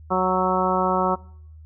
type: harmonic tone with a mistuned harmonic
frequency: 185 Hz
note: F#3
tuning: in tune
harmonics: 1 / 2 / 3 / 4 / 5 / 6 / 7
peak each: -26 / -26 / -26 / -26 / -26 / -26 / -26 dBFS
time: 0.1-1.16 s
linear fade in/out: 20 ms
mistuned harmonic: 7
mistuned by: +20 cents
effects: noise-tail reverb RT60 0.7 s tail -23 dB re dry + added 78 Hz sine -41 dBFS peak until 1.65 s